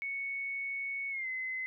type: tone with pitch glide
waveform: sine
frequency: 2217 to 2045 Hz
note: C#7 to C7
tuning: 0 to -40 cents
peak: -34 dBFS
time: 0.02-1.66 s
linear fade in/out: 0 ms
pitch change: -140 cents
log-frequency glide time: 1.1-1.28 s
effects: none